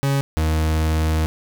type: tone pair in turn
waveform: 40% pulse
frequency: 138.59 / 78.8 Hz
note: C#3 / D#2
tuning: 0 / +23 cents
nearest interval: minor seventh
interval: 977 cents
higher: first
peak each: -16 dBFS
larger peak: neither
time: 0.03-0.21 / 0.37-1.26 s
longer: second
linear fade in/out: 0 ms
effects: none